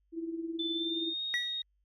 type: tone with tremolo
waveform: sine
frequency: 330 Hz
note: E4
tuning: 2 cents sharp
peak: -31 dBFS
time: 0.12-1.14 s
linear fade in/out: 50 ms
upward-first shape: triangle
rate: 19 Hz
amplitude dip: 70%
type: tone with pitch glide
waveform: sine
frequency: 3520 to 3729 Hz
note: A7 to A#7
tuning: 0 to 0 cents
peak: -33 dBFS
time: 0.59-1.62 s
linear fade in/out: 5 ms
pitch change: +100 cents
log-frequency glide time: 0.73-1.22 s
type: tone with exponential decay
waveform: triangle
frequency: 1936 Hz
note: B6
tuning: 35 cents flat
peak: -25 dBFS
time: 1.34-1.63 s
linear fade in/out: 0 ms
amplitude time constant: 62 ms
effects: added 50 Hz sine -70 dBFS peak until 1.84 s